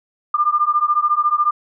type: beating tone pair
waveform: sine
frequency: 1194 / 1208 Hz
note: D6 / D6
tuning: +28 / +48 cents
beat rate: 14 Hz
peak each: -17 dBFS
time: 0.34-1.51 s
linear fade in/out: 5 ms
effects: none